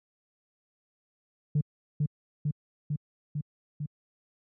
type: tone with echo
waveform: sine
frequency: 148.1 Hz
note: D3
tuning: 15 cents sharp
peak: -20 dBFS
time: 1.55-1.61 s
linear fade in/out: 5 ms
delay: 450 ms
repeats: 5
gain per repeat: -2 dB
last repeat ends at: 3.86 s
effects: tanh soft clip ceiling -19 dBFS + high-pass 80 Hz 12 dB/octave